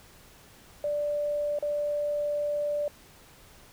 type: tone with dropouts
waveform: sine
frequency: 587.3 Hz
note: D5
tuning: in tune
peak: -26 dBFS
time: 0.84-2.88 s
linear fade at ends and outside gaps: 2 ms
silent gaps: 1.588-1.625 s
effects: pink hiss -54 dBFS RMS until 3.72 s